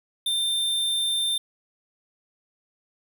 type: tone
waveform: square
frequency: 3590 Hz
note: A7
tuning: 34 cents sharp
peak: -23 dBFS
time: 0.26-1.38 s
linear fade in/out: 5 ms
effects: none